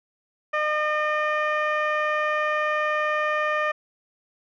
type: tone with low-pass filter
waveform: 15% pulse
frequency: 607 Hz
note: D#5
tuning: 43 cents flat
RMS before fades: -24 dBFS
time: 0.53-3.72 s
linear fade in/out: 10 ms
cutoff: 1900 Hz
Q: 1.3
effects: none